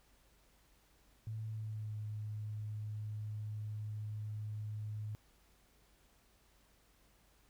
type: tone with pitch glide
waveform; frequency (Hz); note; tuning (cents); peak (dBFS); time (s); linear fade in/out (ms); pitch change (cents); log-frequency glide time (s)
sine; 110 to 106.5; A2 to G#2; 0 to +44; -39; 1.27-5.15; 0; -56; 1.47-1.97
effects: added 50 Hz sine -70 dBFS peak until 7.49 s + pink hiss -70 dBFS RMS until 7.49 s